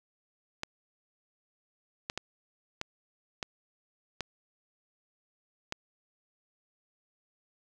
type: clicks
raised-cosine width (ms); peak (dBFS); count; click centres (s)
0.2; -16; 7; 0.634 / 2.099 / 2.176 / 2.814 / 3.428 / 4.207 / 5.724
effects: none